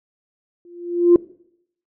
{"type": "tone with exponential growth", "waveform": "sine", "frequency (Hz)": 347.7, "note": "F4", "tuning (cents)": -8, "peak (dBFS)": -4, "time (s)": [0.65, 1.16], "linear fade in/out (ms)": 2, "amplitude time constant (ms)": 110, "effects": ["noise-tail reverb RT60 0.7 s tail -21 dB re dry", "tanh soft clip ceiling -3 dBFS"]}